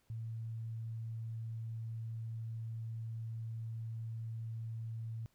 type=tone; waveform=sine; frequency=113.1 Hz; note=A2; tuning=48 cents sharp; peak=-39 dBFS; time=0.1-5.26 s; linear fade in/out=0 ms; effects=pink hiss -75 dBFS RMS until 5.34 s